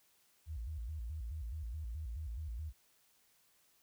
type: tone with vibrato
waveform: sine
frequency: 66.7 Hz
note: C2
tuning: 34 cents sharp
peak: -39 dBFS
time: 0.46-2.73 s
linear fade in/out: 50 ms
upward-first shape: square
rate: 4.7 Hz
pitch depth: 270 cents each way
effects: white hiss -71 dBFS RMS until 3.82 s